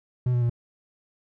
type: tone with pitch steps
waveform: triangle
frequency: 124.7 / 121.78 / 118.93 Hz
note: B2 / B2 / A#2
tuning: +17 / -24 / +35 cents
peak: -18 dBFS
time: 0.26-0.497 s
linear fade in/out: 5 ms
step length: 79 ms
effects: none